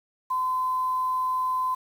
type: tone with quantisation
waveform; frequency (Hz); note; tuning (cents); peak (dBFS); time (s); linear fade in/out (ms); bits
sine; 1023; C6; -39; -23; 0.3-1.75; 10; 8
effects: none